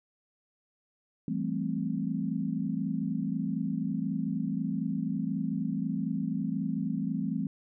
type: chord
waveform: sine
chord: A minor seventh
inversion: second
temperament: equal with one note detuned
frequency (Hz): 167.21 / 196 / 220 / 261.6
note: E3 / G3 / A3 / C4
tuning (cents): +25 / 0 / 0 / 0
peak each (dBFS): -34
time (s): 1.28-7.47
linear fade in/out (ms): 2
effects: none